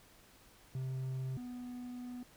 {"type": "tone pair in turn", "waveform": "triangle", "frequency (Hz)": [130.81, 246.9], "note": ["C3", "B3"], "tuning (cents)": [0, 0], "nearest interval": "major seventh", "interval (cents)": 1100, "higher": "second", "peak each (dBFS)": [-34, -40], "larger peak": "first", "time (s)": [[0.75, 1.37], [1.37, 2.23]], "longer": "second", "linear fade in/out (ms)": 2, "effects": ["pink hiss -62 dBFS RMS until 2.36 s"]}